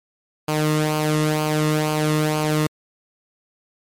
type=tone with flanger; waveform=sawtooth; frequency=153.2 Hz; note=D#3; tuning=27 cents flat; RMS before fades=-20 dBFS; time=0.48-2.67 s; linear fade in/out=5 ms; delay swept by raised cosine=0.53 to 1.3 ms; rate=2.1 Hz; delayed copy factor=-0.6; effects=MP3 64 kbps